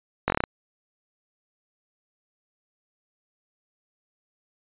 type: slowing click train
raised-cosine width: 0.5 ms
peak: -7 dBFS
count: 7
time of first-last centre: 0.28-0.438 s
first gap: 20 ms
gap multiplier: 1.11
effects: resampled to 8000 Hz